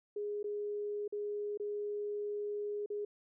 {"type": "tone with dropouts", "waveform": "sine", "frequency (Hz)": 413.9, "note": "G#4", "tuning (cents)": -6, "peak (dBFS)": -35, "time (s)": [0.16, 3.05], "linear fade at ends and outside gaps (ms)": 5, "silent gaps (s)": [[0.43, 0.441], [1.079, 1.124], [1.575, 1.598], [2.861, 2.901]], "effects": []}